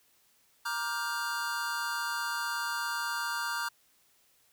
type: chord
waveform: square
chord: G minor seventh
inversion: first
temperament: just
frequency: 940.8 / 1176 / 1411.2 / 1568 Hz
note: Bb5 / D6 / F6 / G6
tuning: +16 / +2 / +18 / 0 cents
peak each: -38 / -39 / -37 / -38 dBFS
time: 0.65-3.69 s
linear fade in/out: 10 ms
effects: white hiss -67 dBFS RMS until 4.52 s